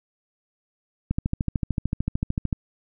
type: click train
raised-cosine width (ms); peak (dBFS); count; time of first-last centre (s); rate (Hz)
5; -11; 20; 1.11-2.528; 13.4
effects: none